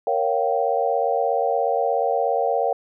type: chord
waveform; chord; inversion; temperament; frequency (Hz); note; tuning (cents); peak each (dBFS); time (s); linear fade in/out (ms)
sine; G half-diminished seventh; first; equal with one note detuned; 466.2 / 554.4 / 698.5 / 775.4; Bb4 / Db5 / F5 / G5; 0 / 0 / 0 / -19; -24; 0.07-2.73; 2
effects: none